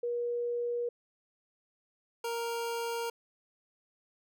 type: tone pair in turn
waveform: sine / 25% pulse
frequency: 478.8 / 466.2 Hz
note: A#4 / A#4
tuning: +46 / 0 cents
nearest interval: unison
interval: 46 cents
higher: first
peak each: -30 / -29 dBFS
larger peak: second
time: 0.03-0.89 / 2.24-3.1 s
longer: neither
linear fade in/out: 5 ms
effects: none